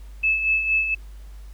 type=tone with tremolo; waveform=sine; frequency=2611 Hz; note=E7; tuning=17 cents flat; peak=-16 dBFS; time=0.23-0.95 s; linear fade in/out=10 ms; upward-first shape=sine; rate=4.3 Hz; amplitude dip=55%; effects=added 50 Hz sine -37 dBFS peak until 1.53 s + pink hiss -56 dBFS RMS until 1.53 s